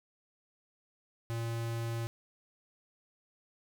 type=tone; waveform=square; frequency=115.6 Hz; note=A#2; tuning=14 cents flat; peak=-34 dBFS; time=1.3-2.07 s; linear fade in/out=0 ms; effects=none